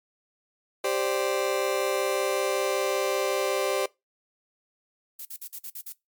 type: chord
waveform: 35% pulse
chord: G suspended fourth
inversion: none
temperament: just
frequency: 392 / 522.7 / 588 Hz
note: G4 / C5 / D5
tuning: 0 / -2 / +2 cents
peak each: -27 dBFS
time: 0.84-3.86 s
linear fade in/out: 5 ms
type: noise bursts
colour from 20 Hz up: violet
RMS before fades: -37 dBFS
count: 7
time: 5.19-5.924 s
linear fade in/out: 5 ms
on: 62 ms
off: 50 ms
effects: noise-tail reverb RT60 0.2 s tail -21 dB re dry + MP3 96 kbps